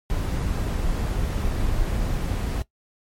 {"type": "noise", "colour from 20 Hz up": "brown", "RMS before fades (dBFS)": -24, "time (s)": [0.1, 2.62], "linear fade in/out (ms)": 0, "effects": ["noise-tail reverb RT60 0.1 s tail -18 dB re dry", "MP3 64 kbps"]}